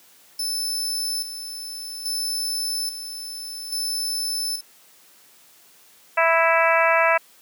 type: tone with tremolo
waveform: sawtooth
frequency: 5270 Hz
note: E8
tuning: 1 cent flat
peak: -21 dBFS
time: 0.39-4.61 s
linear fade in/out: 5 ms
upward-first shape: square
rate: 0.6 Hz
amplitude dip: 60%
type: harmonic tone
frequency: 329.6 Hz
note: E4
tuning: in tune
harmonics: 2 / 3 / 4 / 5 / 6 / 7 / 8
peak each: -20 / -22 / -23 / -24 / -25 / -25 / -26 dBFS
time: 6.17-7.18 s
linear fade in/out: 10 ms
effects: white hiss -53 dBFS RMS until 7.41 s + high-pass 150 Hz 12 dB/octave